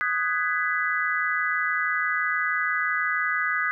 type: chord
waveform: sine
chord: G# minor seventh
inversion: second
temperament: just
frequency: 1245.9 / 1495.1 / 1661.2 / 1993.5 Hz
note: D#6 / F#6 / G#6 / B6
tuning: +2 / +18 / 0 / +16 cents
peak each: -28 dBFS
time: 0.01-3.71 s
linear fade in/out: 0 ms
effects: none